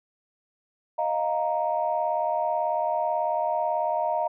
sine chord, Eb suspended second, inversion none, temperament equal with one note detuned, 622.3 / 700.5 / 932.3 Hz, Eb5 / F5 / Bb5, 0 / +5 / 0 cents, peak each -27 dBFS, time 0.98-4.28 s, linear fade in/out 10 ms, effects tanh soft clip ceiling -13 dBFS

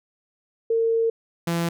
sine / sawtooth tone pair in turn, 455.3 / 169.17 Hz, A#4 / E3, -41 / +45 cents, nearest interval octave + perfect fourth, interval 1714 cents, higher first, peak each -18 dBFS, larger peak neither, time 0.7-1.1 / 1.47-1.69 s, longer first, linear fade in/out 5 ms, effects none

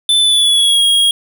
square tone with pitch glide, 3520 to 3284 Hz, A7 to G#7, 0 to -20 cents, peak -9 dBFS, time 0.09-1.11 s, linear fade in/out 2 ms, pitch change -120 cents, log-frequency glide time 0.2-0.84 s, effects none

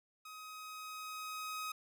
sawtooth tone with level ramp, 1262 Hz, D#6, 24 cents sharp, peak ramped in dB -45 to -35 dBFS, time 0.25-1.72 s, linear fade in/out 5 ms, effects none

